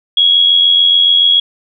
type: tone with amplitude modulation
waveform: sine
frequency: 3322 Hz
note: G#7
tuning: in tune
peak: -4 dBFS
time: 0.17-1.4 s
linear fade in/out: 5 ms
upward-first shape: sine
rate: 86.9 Hz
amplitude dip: 50%
effects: none